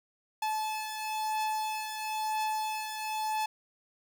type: beating tone pair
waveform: 45% pulse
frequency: 865 / 866 Hz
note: A5 / A5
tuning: -30 / -28 cents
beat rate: 1 Hz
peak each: -32 / -38 dBFS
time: 0.42-3.46 s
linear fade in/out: 5 ms
effects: none